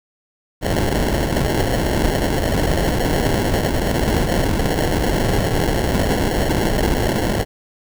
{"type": "noise with sample-and-hold", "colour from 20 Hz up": "pink", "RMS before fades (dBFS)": -18, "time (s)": [0.61, 7.45], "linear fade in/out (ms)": 50, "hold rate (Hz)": 1225, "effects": []}